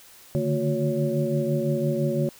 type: tone cluster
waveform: sine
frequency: 144.2 / 150.1 / 227 / 361.2 / 559 Hz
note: D3 / D3 / A#3 / F#4 / C#5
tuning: -31 / +38 / -46 / -42 / +14 cents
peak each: -28 dBFS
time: 0.35-2.29 s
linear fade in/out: 0 ms
effects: white hiss -50 dBFS RMS until 2.39 s